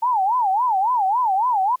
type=tone with vibrato; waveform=sine; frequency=874 Hz; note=A5; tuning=12 cents flat; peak=-16 dBFS; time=0.02-1.76 s; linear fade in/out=10 ms; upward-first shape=sine; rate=3.6 Hz; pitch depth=260 cents each way; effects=white hiss -61 dBFS RMS until 1.8 s